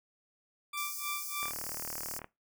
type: tone with tremolo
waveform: 20% pulse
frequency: 1174.7 Hz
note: D6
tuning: in tune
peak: -30 dBFS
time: 0.73-1.52 s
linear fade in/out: 5 ms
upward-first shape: sine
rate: 3.3 Hz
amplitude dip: 95%
type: high-pass noise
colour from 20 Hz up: white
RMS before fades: -40 dBFS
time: 0.77-2.19 s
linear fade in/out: 5 ms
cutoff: 4700 Hz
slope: 96 dB/octave
type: click train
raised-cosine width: 0.5 ms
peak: -27 dBFS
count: 32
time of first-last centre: 1.43-2.244 s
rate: 38.1 Hz
effects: noise-tail reverb RT60 0.2 s tail -19 dB re dry